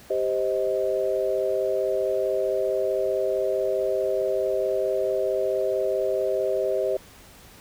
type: chord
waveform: sine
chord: C minor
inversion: second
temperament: just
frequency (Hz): 392.4 / 523.3 / 627.9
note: G4 / C5 / Eb5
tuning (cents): +2 / 0 / +16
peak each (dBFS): -26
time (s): 0.1-6.97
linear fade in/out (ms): 5
effects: pink hiss -49 dBFS RMS until 7.6 s